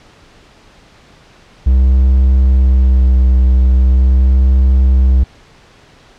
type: tone with vibrato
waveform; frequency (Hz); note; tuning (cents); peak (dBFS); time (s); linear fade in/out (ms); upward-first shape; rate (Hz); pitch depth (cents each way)
triangle; 64.3; C2; -30; -4; 1.66-5.24; 10; sine; 0.42; 23
effects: pink hiss -44 dBFS RMS until 6.18 s + low-pass 5000 Hz 12 dB/octave